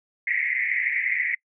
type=band-pass noise; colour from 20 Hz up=white; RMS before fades=-25 dBFS; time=0.27-1.35 s; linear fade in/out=5 ms; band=1900 to 2200 Hz; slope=96 dB/octave; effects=noise-tail reverb RT60 0.1 s tail -26 dB re dry